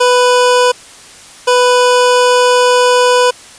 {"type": "tone pair in turn", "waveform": "25% pulse", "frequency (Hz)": [495.7, 495.7], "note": ["B4", "B4"], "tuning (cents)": [6, 6], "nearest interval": "unison", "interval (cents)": 0, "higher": "neither", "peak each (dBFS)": -3, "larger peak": "neither", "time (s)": [[0, 0.72], [1.47, 3.31]], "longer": "second", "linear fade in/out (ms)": 10, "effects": ["white hiss -36 dBFS RMS until 3.58 s", "resampled to 22050 Hz"]}